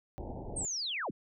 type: low-pass noise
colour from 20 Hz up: pink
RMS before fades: -41 dBFS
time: 0.18-0.65 s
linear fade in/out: 0 ms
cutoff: 890 Hz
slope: 96 dB/octave
type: linear sweep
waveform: sine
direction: down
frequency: 8660 to 73.3 Hz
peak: -33 dBFS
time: 0.56-1.11 s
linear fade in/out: 10 ms
effects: none